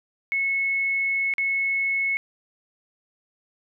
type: tone with dropouts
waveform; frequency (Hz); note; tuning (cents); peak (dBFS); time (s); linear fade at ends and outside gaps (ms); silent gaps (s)
sine; 2193; C#7; -19; -21; 0.32-2.17; 0; 1.338-1.382
effects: none